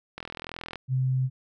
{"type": "click train", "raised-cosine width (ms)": 0.3, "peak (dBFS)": -20, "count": 25, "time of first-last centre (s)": [0.18, 0.757], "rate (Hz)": 41.6}
{"type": "tone", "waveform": "sine", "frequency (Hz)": 130, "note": "C3", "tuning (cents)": -11, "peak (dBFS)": -22, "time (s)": [0.88, 1.3], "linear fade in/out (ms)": 50}
{"effects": []}